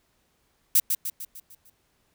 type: noise with echo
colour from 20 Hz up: violet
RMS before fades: -18 dBFS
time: 0.75-0.8 s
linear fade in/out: 5 ms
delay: 150 ms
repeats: 6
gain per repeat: -6 dB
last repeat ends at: 1.7 s
effects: pink hiss -69 dBFS RMS until 2.14 s